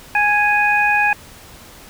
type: harmonic tone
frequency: 830 Hz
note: G#5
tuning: 1 cent flat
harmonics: 1 / 2 / 3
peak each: -17 / -17 / -17 dBFS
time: 0.15-1.13 s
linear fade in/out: 2 ms
effects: pink hiss -41 dBFS RMS until 1.89 s